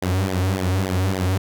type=tone with flanger; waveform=sawtooth; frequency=93.7 Hz; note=F#2; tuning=22 cents sharp; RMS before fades=-21 dBFS; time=0.02-1.38 s; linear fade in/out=5 ms; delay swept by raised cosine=0.72 to 6.02 ms; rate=3.5 Hz; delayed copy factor=-0.95; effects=none